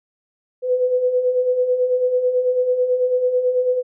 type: beating tone pair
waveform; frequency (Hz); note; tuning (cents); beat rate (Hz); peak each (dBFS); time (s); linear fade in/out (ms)
sine; 493.9 / 503; B4 / B4; 0 / +32; 9.1; -24 / -16; 0.62-3.83; 50
effects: none